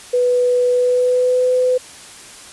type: tone with pitch glide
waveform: sine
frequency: 493.9 to 504.9 Hz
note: B4 to B4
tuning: 0 to +38 cents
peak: -12 dBFS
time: 0.13-1.78 s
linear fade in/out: 10 ms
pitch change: +38 cents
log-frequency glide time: 0.7-1.53 s
effects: white hiss -38 dBFS RMS until 2.52 s + resampled to 24000 Hz